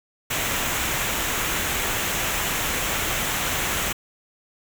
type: noise with comb filter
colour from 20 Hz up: pink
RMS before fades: -25 dBFS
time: 0.3-3.93 s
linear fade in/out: 10 ms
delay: 0.21 ms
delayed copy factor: -0.5
effects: none